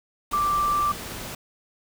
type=tone in noise; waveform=sine; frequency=1174.7 Hz; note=D6; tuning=in tune; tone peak=-20 dBFS; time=0.33-0.92 s; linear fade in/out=5 ms; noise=pink; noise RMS=-35 dBFS; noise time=0.31-1.35 s; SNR=+12 dB; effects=none